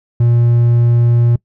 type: tone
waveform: triangle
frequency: 118.8 Hz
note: A#2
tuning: 33 cents sharp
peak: -6 dBFS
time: 0.2-1.36 s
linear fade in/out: 5 ms
effects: noise-tail reverb RT60 0.1 s tail -23 dB re dry